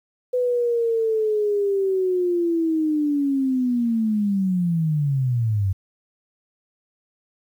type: linear sweep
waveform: sine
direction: down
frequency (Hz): 502 to 92.5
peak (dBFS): -18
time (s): 0.33-5.73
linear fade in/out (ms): 10
effects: 9-bit